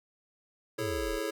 sine exponential sweep, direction down, 137.8 to 30.87 Hz, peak -36 dBFS, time 0.78-1.2 s, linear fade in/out 50 ms
square chord, A major seventh, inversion second, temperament just, 330 / 412.5 / 440 / 550 Hz, E4 / G#4 / A4 / C#5, +2 / -12 / 0 / -14 cents, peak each -38 dBFS, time 0.78-1.31 s, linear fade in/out 10 ms
effects none

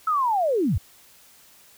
sine linear sweep, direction down, 1318.5 to 58.27 Hz, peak -19 dBFS, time 0.07-0.78 s, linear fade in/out 5 ms, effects white hiss -53 dBFS RMS until 1.77 s

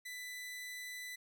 sawtooth tone, 1992 Hz, B6, 14 cents sharp, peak -40 dBFS, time 0.05-1.16 s, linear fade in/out 10 ms, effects none

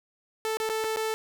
sawtooth tone with dropouts, 440 Hz, A4, in tune, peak -23 dBFS, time 0.45-1.14 s, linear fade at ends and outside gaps 0 ms, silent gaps 0.571-0.601 / 0.691-0.697 / 0.84-0.844 / 0.961-0.97 s, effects none

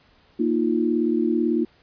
sine chord, Bb suspended fourth, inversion none, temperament equal, 233.1 / 311.1 / 349.2 Hz, Bb3 / Eb4 / F4, 0 / 0 / 0 cents, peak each -23 dBFS, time 0.39-1.65 s, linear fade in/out 10 ms, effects pink hiss -58 dBFS RMS until 1.82 s + resampled to 11025 Hz

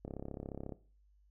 click train, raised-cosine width 2 ms, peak -29 dBFS, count 24, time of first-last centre 0.05-0.723 s, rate 34.2 Hz, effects noise-tail reverb RT60 0.4 s tail -17 dB re dry + added 50 Hz sine -64 dBFS peak until 1.3 s

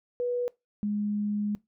sine tone pair in turn, 488.6 / 207.5 Hz, B4 / G#3, -19 / -1 cents, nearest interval octave + minor third, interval 1482 cents, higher first, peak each -26 dBFS, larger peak neither, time 0.2-0.48 / 0.83-1.55 s, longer second, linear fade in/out 0 ms, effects noise-tail reverb RT60 0.2 s tail -22 dB re dry

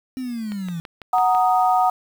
sine linear sweep, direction down, 263.4 to 162.3 Hz, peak -25 dBFS, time 0.17-0.8 s, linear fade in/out 0 ms
click train, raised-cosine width 0.3 ms, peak -20 dBFS, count 6, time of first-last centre 0.52-1.349 s, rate 6.03 Hz
sine chord, D# minor, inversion first, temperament equal, 740 / 932.3 / 1244.5 Hz, F#5 / A#5 / D#6, 0 / 0 / 0 cents, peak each -16 / -22 / -22 dBFS, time 1.13-1.9 s, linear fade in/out 5 ms
effects 7-bit

